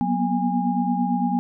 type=tone cluster; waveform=sine; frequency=184.6 / 237.5 / 246.4 / 817 Hz; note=F#3 / A#3 / B3 / G#5; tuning=-4 / +33 / -4 / -29 cents; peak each=-25 dBFS; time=0.01-1.39 s; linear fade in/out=0 ms; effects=none